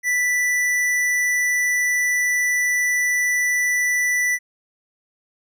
sine tone with hard clipping, 1975.5 Hz, B6, in tune, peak -19 dBFS, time 0.03-4.39 s, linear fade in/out 50 ms, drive 13 dB, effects none

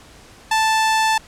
sawtooth tone, 880 Hz, A5, in tune, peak -11 dBFS, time 0.51-1.18 s, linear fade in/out 5 ms, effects pink hiss -45 dBFS RMS until 1.27 s + low-pass 9000 Hz 12 dB/octave

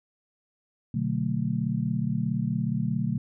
sine chord, B minor seventh, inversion none, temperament just, 123.47 / 148.16 / 185.21 / 222.2 Hz, B2 / D3 / F#3 / A3, 0 / +16 / +2 / +17 cents, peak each -30 dBFS, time 0.94-3.18 s, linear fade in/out 5 ms, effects none

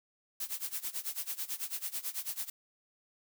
blue noise with tremolo, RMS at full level -35 dBFS, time 0.4-2.5 s, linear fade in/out 5 ms, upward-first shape sine, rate 9.1 Hz, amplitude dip 90%, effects none

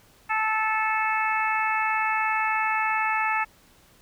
harmonic tone, 437 Hz, A4, 12 cents flat, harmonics 2 / 3 / 4 / 5 / 6, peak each -26 / -28 / -29 / -30 / -31 dBFS, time 0.29-3.45 s, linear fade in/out 20 ms, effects pink hiss -57 dBFS RMS until 4.01 s

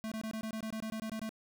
square tone bursts, 220 Hz, A3, in tune, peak -37 dBFS, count 13, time 0.04-1.292 s, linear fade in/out 0 ms, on 76 ms, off 22 ms, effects 11-bit

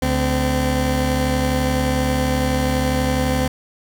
20% pulse tone pair together, 72.1 / 256.9 Hz, D2 / C4, -31 / -32 cents, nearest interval octave + minor seventh, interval 2199 cents, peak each -15 dBFS, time 0.02-3.48 s, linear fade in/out 5 ms, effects none

